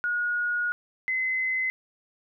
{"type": "tone pair in turn", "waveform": "sine", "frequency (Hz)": [1445, 2044], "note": ["F#6", "C7"], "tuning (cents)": [-41, -41], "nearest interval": "tritone", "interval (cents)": 600, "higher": "second", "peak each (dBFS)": -24, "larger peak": "neither", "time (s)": [[0.04, 0.72], [1.08, 1.7]], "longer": "first", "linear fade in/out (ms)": 0, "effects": []}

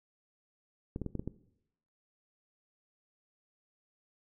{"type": "clicks", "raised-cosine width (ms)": 3, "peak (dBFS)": -23, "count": 6, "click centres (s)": [0.961, 1.017, 1.063, 1.153, 1.195, 1.276], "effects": ["noise-tail reverb RT60 0.8 s tail -18 dB re dry"]}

